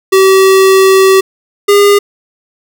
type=tone pair in turn; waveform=square; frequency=383.2 / 406 Hz; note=G4 / G#4; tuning=-39 / -39 cents; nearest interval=minor second; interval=100 cents; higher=second; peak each=-4 dBFS; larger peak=neither; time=0.12-1.21 / 1.68-1.99 s; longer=first; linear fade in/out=10 ms; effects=none